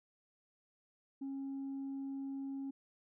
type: tone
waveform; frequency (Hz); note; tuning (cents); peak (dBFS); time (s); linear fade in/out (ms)
sine; 272.7; C#4; -28; -37; 1.21-2.71; 10
effects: tanh soft clip ceiling -37 dBFS